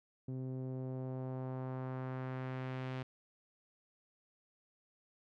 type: tone with low-pass filter sweep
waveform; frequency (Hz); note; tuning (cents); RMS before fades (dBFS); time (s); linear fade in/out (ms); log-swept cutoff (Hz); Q
sawtooth; 129.7; C3; -15; -41; 0.28-3.03; 5; 320 to 3100; 1.1
effects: none